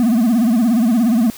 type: tone with vibrato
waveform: triangle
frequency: 231.4 Hz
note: A#3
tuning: 13 cents flat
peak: -9 dBFS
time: 0-1.3 s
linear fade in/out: 0 ms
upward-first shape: sine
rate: 17 Hz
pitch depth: 150 cents each way
effects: white hiss -37 dBFS RMS until 1.37 s